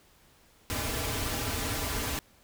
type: noise with comb filter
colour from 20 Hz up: pink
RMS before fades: -32 dBFS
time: 0.7-2.19 s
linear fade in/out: 0 ms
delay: 5.5 ms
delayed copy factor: -0.75
effects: pink hiss -61 dBFS RMS until 2.43 s